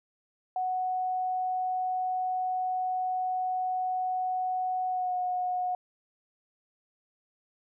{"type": "tone with pitch glide", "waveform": "sine", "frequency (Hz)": [740, 728.1], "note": ["F#5", "F#5"], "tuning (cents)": [0, -28], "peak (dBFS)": -27, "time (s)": [0.56, 5.75], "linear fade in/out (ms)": 2, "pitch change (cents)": -28, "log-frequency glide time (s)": [4.89, 5.14], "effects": []}